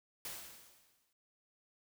white noise with exponential decay, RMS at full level -42 dBFS, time 0.25-1.13 s, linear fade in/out 2 ms, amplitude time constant 190 ms, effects none

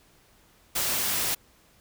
white noise, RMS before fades -27 dBFS, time 0.75-1.35 s, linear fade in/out 10 ms, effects pink hiss -60 dBFS RMS until 1.8 s

